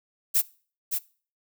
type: noise with echo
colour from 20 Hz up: violet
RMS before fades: -21 dBFS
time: 0.34-0.42 s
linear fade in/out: 20 ms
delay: 570 ms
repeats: 1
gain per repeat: -6 dB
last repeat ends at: 0.99 s
effects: noise-tail reverb RT60 0.4 s tail -21 dB re dry